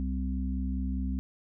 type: harmonic tone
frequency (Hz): 65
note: C2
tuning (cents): -11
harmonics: 1 / 3 / 4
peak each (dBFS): -30 / -35 / -36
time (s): 0-1.19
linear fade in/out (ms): 0
effects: none